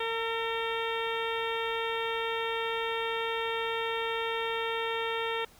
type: harmonic tone with a mistuned harmonic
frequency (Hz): 456.2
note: A#4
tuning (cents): -37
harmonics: 1 / 2 / 3 / 4 / 5 / 6 / 7 / 8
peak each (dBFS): -33 / -36 / -38 / -39 / -40 / -41 / -41 / -42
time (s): 0-5.45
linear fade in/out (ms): 5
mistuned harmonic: 3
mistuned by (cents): -25
effects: pink hiss -57 dBFS RMS until 5.59 s